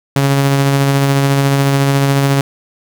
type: tone with tremolo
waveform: sawtooth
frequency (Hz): 138.59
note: C#3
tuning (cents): 0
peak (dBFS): -5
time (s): 0.16-2.41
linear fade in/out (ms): 2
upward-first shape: sine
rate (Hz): 14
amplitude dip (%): 25
effects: 7-bit

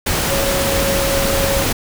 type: tone in noise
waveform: sine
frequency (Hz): 550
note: C#5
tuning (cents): -14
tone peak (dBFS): -19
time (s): 0.3-1.64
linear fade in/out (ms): 10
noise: pink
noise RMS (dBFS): -18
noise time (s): 0.06-1.73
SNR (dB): -4
effects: none

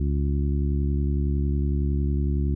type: harmonic tone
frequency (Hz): 70.9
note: C#2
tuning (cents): +40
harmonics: 1 / 2 / 3 / 4 / 5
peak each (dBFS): -22 / -28 / -32 / -34 / -36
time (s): 0-2.55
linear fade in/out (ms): 5
effects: none

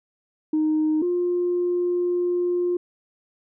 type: tone pair in turn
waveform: sine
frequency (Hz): 309.9 / 353.8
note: D#4 / F4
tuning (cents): -7 / +23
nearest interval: major second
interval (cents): 230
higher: second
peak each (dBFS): -17 / -19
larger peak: first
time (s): 0.53-1.02 / 1.02-2.77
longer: second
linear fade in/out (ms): 5
effects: tanh soft clip ceiling -15 dBFS

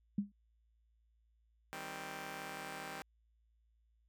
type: tone with exponential decay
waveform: sine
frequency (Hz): 202.4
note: G#3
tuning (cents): -44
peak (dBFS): -28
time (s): 0.18-0.32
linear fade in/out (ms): 5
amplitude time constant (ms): 29
type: chord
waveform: 5% pulse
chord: C minor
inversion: first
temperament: just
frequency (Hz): 156.98 / 196.22 / 261.6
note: Eb3 / G3 / C4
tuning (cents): +16 / +2 / 0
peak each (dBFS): -38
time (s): 1.73-3.02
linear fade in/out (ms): 0
effects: added 56 Hz sine -70 dBFS peak until 4.08 s

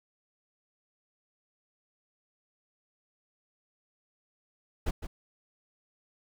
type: noise with echo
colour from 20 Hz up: brown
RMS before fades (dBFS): -28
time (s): 4.86-4.91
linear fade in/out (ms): 10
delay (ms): 160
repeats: 1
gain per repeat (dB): -9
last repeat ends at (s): 5.07
effects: none

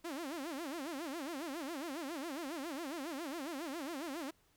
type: tone with vibrato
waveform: sawtooth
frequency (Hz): 302.9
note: D#4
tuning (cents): -46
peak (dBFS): -36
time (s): 0.04-4.31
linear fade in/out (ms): 10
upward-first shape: sine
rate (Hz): 7.3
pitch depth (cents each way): 250
effects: pink hiss -72 dBFS RMS until 4.56 s

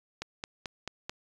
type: click train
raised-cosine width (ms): 0.2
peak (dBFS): -18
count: 5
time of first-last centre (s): 0.22-1.095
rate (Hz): 4.57
effects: resampled to 24000 Hz

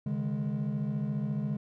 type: chord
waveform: triangle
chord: C# suspended second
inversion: none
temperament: equal with one note detuned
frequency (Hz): 138.59 / 152.98 / 207.7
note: C#3 / D#3 / G#3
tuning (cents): 0 / -29 / 0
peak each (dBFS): -31 / -32 / -30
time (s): 0.06-1.57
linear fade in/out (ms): 5
effects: tanh soft clip ceiling -22 dBFS

